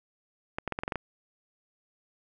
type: clicks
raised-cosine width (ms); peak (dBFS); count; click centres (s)
0.5; -16; 8; 0.585 / 0.677 / 0.723 / 0.789 / 0.835 / 0.879 / 0.922 / 0.957
effects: none